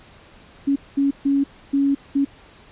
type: tone bursts at uneven times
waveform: sine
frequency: 278.4 Hz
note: C#4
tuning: 8 cents sharp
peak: -15 dBFS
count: 5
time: 0.67-0.76 / 0.97-1.11 / 1.25-1.44 / 1.73-1.95 / 2.15-2.25 s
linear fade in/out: 10 ms
effects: pink hiss -48 dBFS RMS until 2.71 s + resampled to 8000 Hz